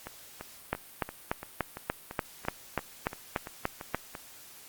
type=two click trains; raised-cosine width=0.5 ms; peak=-12 / -23 dBFS; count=12 / 13; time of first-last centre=0.73-3.946 / 0.07-4.152 s; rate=3.42 / 2.94 Hz; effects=white hiss -51 dBFS RMS until 4.68 s + Opus 48 kbps